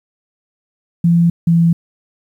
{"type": "tone pair in turn", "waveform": "sine", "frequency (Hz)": [170, 167.85], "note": ["F3", "E3"], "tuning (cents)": [-46, 32], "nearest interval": "unison", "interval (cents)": 22, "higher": "first", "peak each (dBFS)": -8, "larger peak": "neither", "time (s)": [[1.04, 1.3], [1.47, 1.73]], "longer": "neither", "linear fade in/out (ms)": 5, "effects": ["8-bit"]}